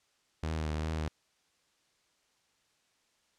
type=tone with vibrato; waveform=sawtooth; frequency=78 Hz; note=D#2; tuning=5 cents sharp; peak=-28 dBFS; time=0.43-1.08 s; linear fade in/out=0 ms; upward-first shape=triangle; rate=2.6 Hz; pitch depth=45 cents each way; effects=white hiss -72 dBFS RMS until 3.38 s + low-pass 7000 Hz 12 dB/octave